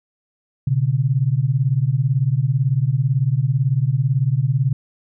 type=beating tone pair; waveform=sine; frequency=123.47 / 141.47 Hz; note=B2 / C#3; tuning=0 / +36 cents; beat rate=18 Hz; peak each=-18 dBFS; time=0.67-4.73 s; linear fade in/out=5 ms; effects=none